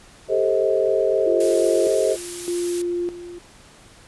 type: chord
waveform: sine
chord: A half-diminished seventh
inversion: third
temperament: just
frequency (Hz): 396 / 440 / 528 / 633.6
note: G4 / A4 / C5 / Eb5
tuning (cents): +18 / 0 / +16 / +31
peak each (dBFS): -22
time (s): 0.28-2.17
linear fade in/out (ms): 50
type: tone with tremolo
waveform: sine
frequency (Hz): 349.4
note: F4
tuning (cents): +1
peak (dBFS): -21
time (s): 1.26-3.39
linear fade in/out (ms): 10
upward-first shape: square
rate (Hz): 0.82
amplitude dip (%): 75
type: noise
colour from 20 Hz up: blue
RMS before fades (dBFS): -30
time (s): 1.4-2.82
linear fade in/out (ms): 5
effects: pink hiss -48 dBFS RMS until 4.07 s + resampled to 24000 Hz